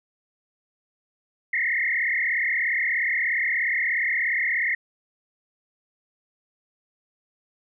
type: tone with frequency modulation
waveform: sine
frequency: 1997 Hz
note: B6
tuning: 19 cents sharp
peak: -21 dBFS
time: 1.53-4.75 s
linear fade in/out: 5 ms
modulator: 36.9 Hz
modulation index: 4.7
effects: none